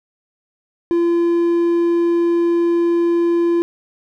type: tone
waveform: triangle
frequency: 341.6 Hz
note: F4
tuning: 38 cents flat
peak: -11 dBFS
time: 0.91-3.62 s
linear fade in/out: 0 ms
effects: none